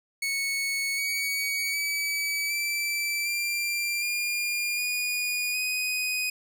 sawtooth tone with pitch steps, 2212 / 2251 / 2290 / 2330 / 2371 / 2412 / 2454 / 2497 Hz, C#7 / C#7 / D7 / D7 / D7 / D7 / D#7 / D#7, -4 / +26 / -44 / -14 / +16 / +46 / -25 / +6 cents, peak -23 dBFS, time 0.22-6.3 s, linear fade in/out 5 ms, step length 760 ms, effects none

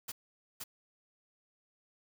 white noise with echo, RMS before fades -40 dBFS, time 0.08-0.12 s, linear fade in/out 10 ms, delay 520 ms, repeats 1, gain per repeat -2 dB, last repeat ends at 0.64 s, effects none

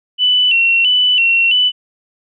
sine tone with vibrato, 2854 Hz, F7, 37 cents sharp, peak -9 dBFS, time 0.18-1.72 s, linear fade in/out 50 ms, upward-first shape square, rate 1.5 Hz, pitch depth 79 cents each way, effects none

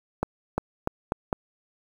accelerating click train, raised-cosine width 1 ms, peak -10 dBFS, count 5, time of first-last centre 0.23-1.328 s, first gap 350 ms, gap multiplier 0.84, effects 7-bit

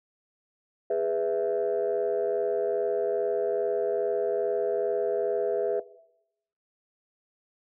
sine chord, E major, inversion first, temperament just, 412 / 494.4 / 659.3 Hz, G#4 / B4 / E5, -14 / +2 / 0 cents, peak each -27 dBFS, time 0.9-5.8 s, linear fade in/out 5 ms, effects noise-tail reverb RT60 0.8 s tail -18 dB re dry + tanh soft clip ceiling -18 dBFS

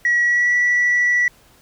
sine tone with pitch glide, 1922 to 1952.2 Hz, B6 to B6, -48 to -21 cents, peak -12 dBFS, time 0.05-1.28 s, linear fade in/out 2 ms, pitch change +27 cents, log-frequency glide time 0.23-0.54 s, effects tanh soft clip ceiling -11 dBFS + pink hiss -52 dBFS RMS until 1.61 s

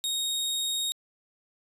sawtooth tone, 3741 Hz, A#7, 5 cents sharp, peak -24 dBFS, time 0.04-0.92 s, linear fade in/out 0 ms, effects resampled to 32000 Hz

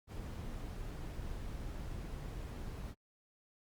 brown noise, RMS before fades -43 dBFS, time 0.07-2.95 s, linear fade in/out 50 ms, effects Opus 48 kbps

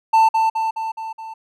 triangle tone with echo, 890 Hz, A5, 20 cents sharp, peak -8 dBFS, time 0.13-0.29 s, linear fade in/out 10 ms, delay 210 ms, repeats 5, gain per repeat -4 dB, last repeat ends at 1.34 s, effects none

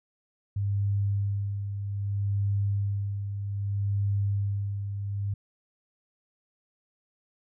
sine tone with tremolo, 100.4 Hz, G2, 42 cents sharp, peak -23 dBFS, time 0.56-5.34 s, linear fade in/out 5 ms, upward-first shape sine, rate 0.63 Hz, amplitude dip 55%, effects none

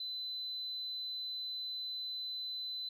sine tone, 4020 Hz, B7, 30 cents sharp, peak -37 dBFS, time 0-2.89 s, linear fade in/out 5 ms, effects tanh soft clip ceiling -33 dBFS

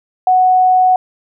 sine tone, 740 Hz, F#5, in tune, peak -7 dBFS, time 0.27-0.96 s, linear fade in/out 2 ms, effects none

